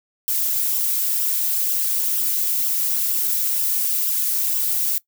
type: noise with flanger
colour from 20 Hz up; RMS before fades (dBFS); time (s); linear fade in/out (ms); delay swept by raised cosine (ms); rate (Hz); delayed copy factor
violet; -21; 0.28-4.98; 0; 0.45 to 3.95; 2.1; -0.5
effects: noise-tail reverb RT60 0.1 s tail -20 dB re dry